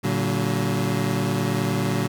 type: tone cluster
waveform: 25% pulse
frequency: 114.7 / 144.3 / 187.8 Hz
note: A#2 / D3 / F#3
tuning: -28 / -30 / +26 cents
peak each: -22 dBFS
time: 0.03-2.08 s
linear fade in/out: 20 ms
effects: none